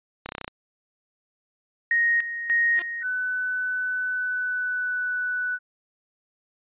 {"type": "clicks", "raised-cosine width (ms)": 0.3, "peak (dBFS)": -16, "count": 8, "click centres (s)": [0.26, 0.29, 0.321, 0.351, 0.382, 0.413, 0.445, 0.479]}
{"type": "tone with tremolo", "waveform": "sine", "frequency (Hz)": 1869, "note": "A#6", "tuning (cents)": 4, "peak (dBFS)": -18, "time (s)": [1.91, 3.03], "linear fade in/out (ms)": 2, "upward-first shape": "square", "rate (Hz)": 1.7, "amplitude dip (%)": 70}
{"type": "tone with exponential growth", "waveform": "5% pulse", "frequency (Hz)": 349.2, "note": "F4", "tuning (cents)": 0, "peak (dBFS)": -21, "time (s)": [2.69, 2.82], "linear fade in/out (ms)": 2, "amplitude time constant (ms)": 27}
{"type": "tone with pitch glide", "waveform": "sine", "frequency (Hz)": [1500, 1487.1], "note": ["F#6", "F#6"], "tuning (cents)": [23, 8], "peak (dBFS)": -24, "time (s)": [3.01, 5.59], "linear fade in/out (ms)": 50, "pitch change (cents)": -15, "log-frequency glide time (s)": [4.11, 5.11]}
{"effects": ["resampled to 8000 Hz"]}